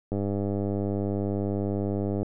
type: click train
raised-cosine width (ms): 2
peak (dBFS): -16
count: 212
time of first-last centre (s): 0.12-2.23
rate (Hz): 100
effects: none